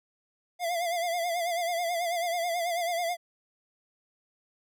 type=tone with vibrato; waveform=square; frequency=689 Hz; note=F5; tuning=24 cents flat; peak=-28 dBFS; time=0.59-3.17 s; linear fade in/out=50 ms; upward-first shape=sine; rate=9.2 Hz; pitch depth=68 cents each way; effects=none